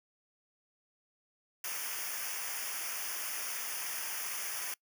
white noise with comb filter, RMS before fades -38 dBFS, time 1.64-4.74 s, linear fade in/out 2 ms, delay 0.25 ms, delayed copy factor -1, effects noise-tail reverb RT60 0.1 s tail -24 dB re dry

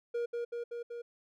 triangle tone with echo, 473.8 Hz, A#4, 28 cents sharp, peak -29 dBFS, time 0.14-0.26 s, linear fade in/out 10 ms, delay 190 ms, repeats 4, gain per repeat -2 dB, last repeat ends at 1.02 s, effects none

